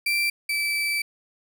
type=tone pair in turn; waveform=35% pulse; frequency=2349 / 2317 Hz; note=D7 / D7; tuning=0 / -24 cents; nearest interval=unison; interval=24 cents; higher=first; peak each=-19 / -21 dBFS; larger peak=first; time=0.06-0.3 / 0.49-1.02 s; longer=second; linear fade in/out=5 ms; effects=none